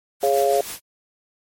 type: noise with tremolo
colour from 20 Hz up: white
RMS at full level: -31 dBFS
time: 0.2-0.8 s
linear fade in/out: 50 ms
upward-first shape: triangle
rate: 6.4 Hz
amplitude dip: 50%
type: chord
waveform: sine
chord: Db major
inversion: second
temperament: just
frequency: 415.8 / 554.4 / 693 Hz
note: Ab4 / Db5 / F5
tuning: +2 / 0 / -14 cents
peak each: -20 dBFS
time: 0.23-0.61 s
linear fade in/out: 2 ms
effects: MP3 64 kbps